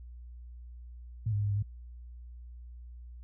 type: tone with pitch steps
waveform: sine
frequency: 110.8 / 102.4 / 103.5 / 102.3 / 100.8 / 103.9 Hz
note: A2 / G#2 / G#2 / G#2 / G2 / G#2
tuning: +13 / -24 / -5 / -26 / +49 / +1 cents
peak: -27 dBFS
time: 1.26-1.626 s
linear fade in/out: 5 ms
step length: 61 ms
effects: added 60 Hz sine -44 dBFS peak until 3.23 s